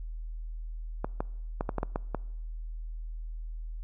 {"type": "clicks", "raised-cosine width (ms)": 1, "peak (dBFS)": -16, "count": 8, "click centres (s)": [1.045, 1.205, 1.609, 1.692, 1.783, 1.831, 1.959, 2.147], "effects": ["noise-tail reverb RT60 0.9 s tail -24 dB re dry", "added 40 Hz sine -35 dBFS peak until 3.83 s"]}